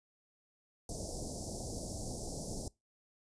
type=band-stop noise; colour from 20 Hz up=pink; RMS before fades=-41 dBFS; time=0.89-2.68 s; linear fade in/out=2 ms; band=750 to 4900 Hz; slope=48 dB/octave; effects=noise-tail reverb RT60 0.2 s tail -22 dB re dry + resampled to 22050 Hz